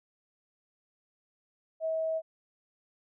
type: tone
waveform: sine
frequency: 643 Hz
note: E5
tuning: 43 cents flat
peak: -28 dBFS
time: 1.8-2.22 s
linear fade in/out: 50 ms
effects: none